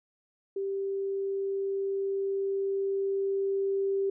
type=tone with level ramp; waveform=sine; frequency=392 Hz; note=G4; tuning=in tune; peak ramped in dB=-29 to -25 dBFS; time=0.56-4.1 s; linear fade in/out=5 ms; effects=none